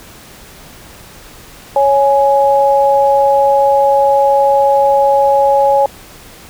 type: tone pair together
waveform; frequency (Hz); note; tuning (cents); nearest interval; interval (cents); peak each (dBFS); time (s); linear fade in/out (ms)
sine; 554.4 / 833.9; C#5 / G#5; 0 / +7; perfect fifth; 707; -10; 1.76-5.86; 2
effects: pink hiss -37 dBFS RMS until 6.49 s